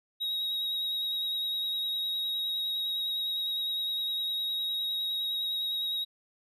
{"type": "tone with vibrato", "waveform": "triangle", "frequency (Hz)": 3800, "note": "A#7", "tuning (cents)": 33, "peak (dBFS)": -28, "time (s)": [0.2, 6.05], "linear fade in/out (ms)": 20, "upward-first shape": "sine", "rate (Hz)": 9.8, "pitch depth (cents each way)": 15, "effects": []}